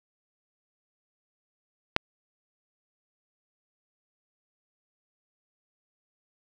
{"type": "click", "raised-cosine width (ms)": 0.3, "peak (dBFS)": -4, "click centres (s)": 1.964, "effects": []}